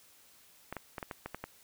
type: clicks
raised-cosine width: 0.5 ms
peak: -23 dBFS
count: 8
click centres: 0.726 / 0.767 / 0.982 / 1.028 / 1.112 / 1.26 / 1.346 / 1.44 s
effects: white hiss -61 dBFS RMS until 1.63 s